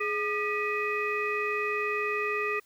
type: tone cluster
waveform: sine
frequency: 419.4 / 1214 / 1945 / 2507 Hz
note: G#4 / D#6 / B6 / D#7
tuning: +17 / -43 / -27 / +12 cents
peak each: -31 / -32 / -33 / -32 dBFS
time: 0-2.6 s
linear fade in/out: 10 ms
effects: tanh soft clip ceiling -18 dBFS + white hiss -64 dBFS RMS until 2.65 s